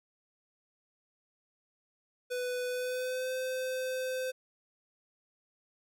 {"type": "tone with pitch glide", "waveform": "square", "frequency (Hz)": [497, 514.8], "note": ["B4", "C5"], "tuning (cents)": [11, -28], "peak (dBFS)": -33, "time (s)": [2.3, 4.32], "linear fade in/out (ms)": 20, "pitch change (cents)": 61, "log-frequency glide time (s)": [2.68, 3.32], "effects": []}